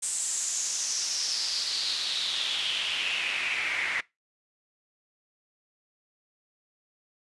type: noise with band-pass filter sweep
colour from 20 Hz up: pink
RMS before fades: -30 dBFS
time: 0.02-4.01 s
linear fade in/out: 10 ms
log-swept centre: 8200 to 2000 Hz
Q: 4.9
effects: noise-tail reverb RT60 0.2 s tail -21 dB re dry + resampled to 24000 Hz